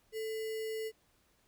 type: tone with sample-and-hold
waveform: sine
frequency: 440 Hz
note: A4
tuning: in tune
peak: -35 dBFS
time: 0.12-0.92 s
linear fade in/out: 50 ms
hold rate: 2450 Hz
effects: pink hiss -71 dBFS RMS until 1.47 s